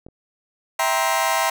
clicks, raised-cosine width 2 ms, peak -26 / -35 dBFS, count 2, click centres 0.065 / 0.086 s
sawtooth chord, C dominant seventh, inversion first, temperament just, 654.1 / 784.9 / 941.9 / 1046.5 Hz, E5 / G5 / Bb5 / C6, -14 / +2 / +18 / 0 cents, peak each -20 dBFS, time 0.79-1.5 s, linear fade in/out 5 ms
effects none

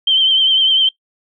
sine tone with vibrato, 3116 Hz, G7, 11 cents flat, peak -9 dBFS, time 0.07-0.89 s, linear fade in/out 5 ms, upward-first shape triangle, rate 10 Hz, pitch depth 50 cents each way, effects noise-tail reverb RT60 0.1 s tail -20 dB re dry

